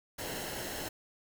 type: noise with comb filter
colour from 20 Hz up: pink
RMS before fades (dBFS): -39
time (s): 0.18-0.89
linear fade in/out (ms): 10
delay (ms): 0.84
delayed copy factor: -0.55
effects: none